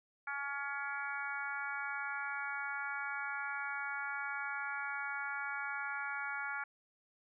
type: harmonic tone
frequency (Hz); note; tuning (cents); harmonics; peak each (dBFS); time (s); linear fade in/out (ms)
281.3; C#4; +26; 3 / 4 / 5 / 6 / 7 / 8; -45 / -47 / -40 / -44 / -53 / -45; 0.27-6.64; 5
effects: none